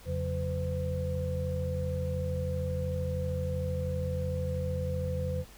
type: tone cluster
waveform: sine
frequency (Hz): 85.1 / 138 / 180.9 / 507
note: F2 / C#3 / F#3 / B4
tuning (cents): -44 / -7 / -39 / +45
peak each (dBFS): -32 / -36 / -39 / -35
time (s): 0.05-5.45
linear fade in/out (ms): 50
effects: added 50 Hz sine -54 dBFS peak until 5.57 s + pink hiss -54 dBFS RMS until 5.57 s